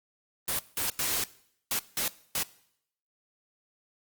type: noise bursts at uneven times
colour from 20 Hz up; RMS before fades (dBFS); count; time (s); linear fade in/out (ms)
white; -29; 6; 0.48-0.59 / 0.77-0.9 / 0.99-1.24 / 1.71-1.79 / 1.97-2.08 / 2.35-2.43; 2
effects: noise-tail reverb RT60 0.7 s tail -20 dB re dry + Opus 24 kbps